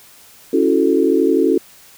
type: chord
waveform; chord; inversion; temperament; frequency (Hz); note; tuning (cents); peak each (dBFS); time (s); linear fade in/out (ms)
sine; F# minor seventh; second; equal; 277.2 / 329.6 / 370 / 440; C#4 / E4 / F#4 / A4; 0 / 0 / 0 / 0; -17; 0.53-1.58; 5
effects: white hiss -45 dBFS RMS until 1.97 s